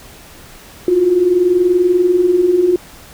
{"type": "tone pair together", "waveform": "sine", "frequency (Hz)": [340, 360.4], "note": ["F4", "F#4"], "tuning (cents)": [-46, -45], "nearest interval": "minor second", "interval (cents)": 101, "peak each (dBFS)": [-17, -10], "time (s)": [0.88, 2.76], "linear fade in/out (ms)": 2, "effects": ["pink hiss -39 dBFS RMS until 3.13 s"]}